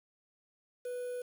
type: tone with quantisation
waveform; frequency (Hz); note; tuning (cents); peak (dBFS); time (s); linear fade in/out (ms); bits
triangle; 493.9; B4; 0; -34; 0.85-1.22; 5; 9
effects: none